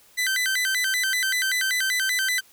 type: tone with vibrato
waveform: sawtooth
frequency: 1760 Hz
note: A6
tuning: in tune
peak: -18 dBFS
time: 0.17-2.41 s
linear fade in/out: 20 ms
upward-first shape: square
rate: 5.2 Hz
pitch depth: 220 cents each way
effects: white hiss -55 dBFS RMS until 2.52 s